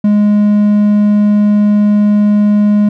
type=tone; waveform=triangle; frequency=207.7 Hz; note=G#3; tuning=in tune; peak=-4 dBFS; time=0.04-2.89 s; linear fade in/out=5 ms; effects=none